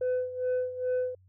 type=tone with tremolo; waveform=sine; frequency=504 Hz; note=B4; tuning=35 cents sharp; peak=-22 dBFS; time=0.01-1.15 s; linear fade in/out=5 ms; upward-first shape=sine; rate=2.4 Hz; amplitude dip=80%; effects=tanh soft clip ceiling -24 dBFS + added 93 Hz sine -57 dBFS peak until 1.28 s